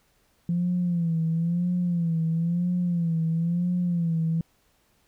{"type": "tone with vibrato", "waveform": "sine", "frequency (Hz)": 170.3, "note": "F3", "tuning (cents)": -43, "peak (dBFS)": -21, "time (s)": [0.49, 4.41], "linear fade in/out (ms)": 2, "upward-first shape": "sine", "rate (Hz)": 1, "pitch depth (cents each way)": 83, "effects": ["tanh soft clip ceiling -17 dBFS", "pink hiss -66 dBFS RMS until 5.07 s"]}